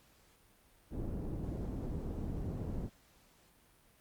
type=low-pass noise; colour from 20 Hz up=pink; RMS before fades=-39 dBFS; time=0.9-2.9 s; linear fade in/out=50 ms; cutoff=360 Hz; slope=12 dB/octave; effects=pink hiss -66 dBFS RMS until 4 s + Opus 48 kbps